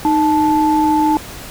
sine tone pair together, 309.2 / 874 Hz, D#4 / A5, -11 / -12 cents, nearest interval octave + tritone, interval 1799 cents, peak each -13 dBFS, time 0.05-1.17 s, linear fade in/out 0 ms, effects tanh soft clip ceiling -3 dBFS + pink hiss -32 dBFS RMS until 1.5 s

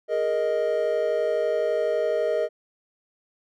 triangle chord, Ab suspended second, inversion none, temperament just, 415.3 / 467.2 / 623 Hz, Ab4 / Bb4 / Eb5, 0 / +4 / +2 cents, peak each -27 / -24 / -22 dBFS, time 0.08-2.49 s, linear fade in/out 50 ms, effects none

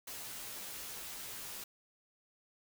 white noise with comb filter, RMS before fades -45 dBFS, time 0.07-1.64 s, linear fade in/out 5 ms, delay 13 ms, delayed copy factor -1, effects none

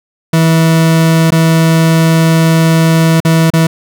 40% pulse tone with dropouts, 162.7 Hz, E3, 22 cents flat, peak -5 dBFS, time 0.33-3.67 s, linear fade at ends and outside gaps 5 ms, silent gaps 1.306-1.32 / 3.203-3.249 / 3.503-3.535 s, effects none

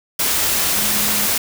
sine tone in noise, 207.7 Hz, G#3, in tune, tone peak -29 dBFS, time 0.75-1.27 s, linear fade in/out 5 ms, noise white, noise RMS -18 dBFS, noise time 0.19-1.38 s, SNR -14 dB, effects none

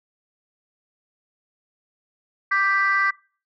sine chord, G major, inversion second, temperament equal, 1174.7 / 1568 / 1975.5 Hz, D6 / G6 / B6, 0 / 0 / 0 cents, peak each -21 dBFS, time 2.51-3.11 s, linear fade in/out 10 ms, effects noise-tail reverb RT60 0.4 s tail -24 dB re dry + tanh soft clip ceiling -11 dBFS

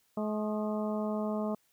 harmonic tone with a mistuned harmonic, 213 Hz, G#3, 44 cents sharp, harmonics 1 / 2 / 3 / 4 / 5 / 6, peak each -32 / -38 / -36 / -44 / -44 / -47 dBFS, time 0.17-1.55 s, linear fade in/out 5 ms, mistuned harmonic 6, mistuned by -56 cents, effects white hiss -71 dBFS RMS until 1.72 s

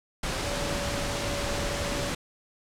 sine tone in noise, 571 Hz, D5, 49 cents flat, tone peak -35 dBFS, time 0.44-2.1 s, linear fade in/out 5 ms, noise pink, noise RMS -30 dBFS, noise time 0.23-2.15 s, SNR -8 dB, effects low-pass 8000 Hz 12 dB/octave

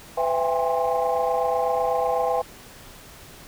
sine tone cluster, 503 / 665 / 789 / 817 / 1056 Hz, B4 / E5 / G5 / G#5 / C6, +32 / +15 / +11 / -29 / +16 cents, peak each -24 / -25 / -27 / -26 / -30 dBFS, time 0.17-2.42 s, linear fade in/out 10 ms, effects tanh soft clip ceiling -12 dBFS + pink hiss -45 dBFS RMS until 3.47 s

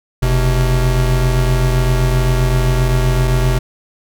square tone pair together, 44.83 / 126.8 Hz, F1 / B2, +46 / +46 cents, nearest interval octave + tritone, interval 1800 cents, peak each -15 dBFS, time 0.22-3.59 s, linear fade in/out 10 ms, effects none

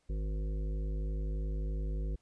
harmonic tone, 51.6 Hz, G#1, 10 cents flat, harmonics 1 / 3 / 5 / 7 / 9 / 10, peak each -32 / -43 / -51 / -50 / -53 / -56 dBFS, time 0.09-2.16 s, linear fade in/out 10 ms, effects pink hiss -75 dBFS RMS until 2.21 s + resampled to 22050 Hz

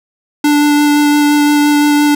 square tone with vibrato, 293.7 Hz, D4, in tune, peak -8 dBFS, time 0.44-2.15 s, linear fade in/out 5 ms, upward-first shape sine, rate 5.8 Hz, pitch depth 9 cents each way, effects none

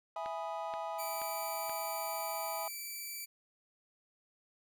triangle chord, E major seventh, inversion none, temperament equal, 659.3 / 830.6 / 987.8 / 1244.5 Hz, E5 / G#5 / B5 / D#6, 0 / 0 / 0 / 0 cents, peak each -39 / -39 / -42 / -44 dBFS, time 0.16-2.68 s, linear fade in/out 2 ms
click train, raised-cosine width 0.3 ms, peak -29 dBFS, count 4, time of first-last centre 0.26-1.695 s, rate 2.09 Hz
5% pulse tone, 2322 Hz, D7, 20 cents flat, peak -31 dBFS, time 0.98-3.26 s, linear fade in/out 20 ms
effects none

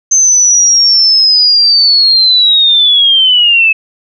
sine linear sweep, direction down, 6272 to 2584 Hz, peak -4 dBFS, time 0.11-3.73 s, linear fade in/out 10 ms, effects none

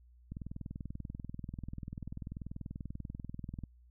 click train, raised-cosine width 5 ms, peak -29 dBFS, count 69, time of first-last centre 0.32-3.637 s, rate 20.5 Hz, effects added 60 Hz sine -58 dBFS peak until 3.9 s

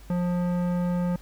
sine tone with tanh clipping, 177 Hz, F3, 23 cents sharp, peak -25 dBFS, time 0.1-1.16 s, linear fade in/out 2 ms, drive 15 dB, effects added 50 Hz sine -44 dBFS peak until 1.21 s + pink hiss -54 dBFS RMS until 1.21 s

